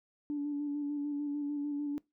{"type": "tone with vibrato", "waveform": "sine", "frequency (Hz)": 290, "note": "D4", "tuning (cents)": -22, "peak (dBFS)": -31, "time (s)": [0.3, 1.98], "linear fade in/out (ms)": 0, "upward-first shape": "square", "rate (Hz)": 6.7, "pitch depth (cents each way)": 20, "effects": ["noise-tail reverb RT60 0.2 s tail -23 dB re dry", "tanh soft clip ceiling -27 dBFS"]}